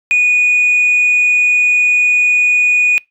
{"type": "tone", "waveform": "sine", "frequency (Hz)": 2466, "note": "D#7", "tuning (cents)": -16, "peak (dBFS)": -6, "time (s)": [0.11, 2.98], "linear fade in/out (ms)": 0, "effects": ["noise-tail reverb RT60 0.2 s tail -26 dB re dry", "tanh soft clip ceiling -6 dBFS"]}